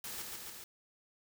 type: noise with echo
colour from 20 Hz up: white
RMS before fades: -43 dBFS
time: 0.04-0.22 s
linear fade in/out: 2 ms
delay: 140 ms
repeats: 3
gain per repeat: -2 dB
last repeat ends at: 0.64 s
effects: none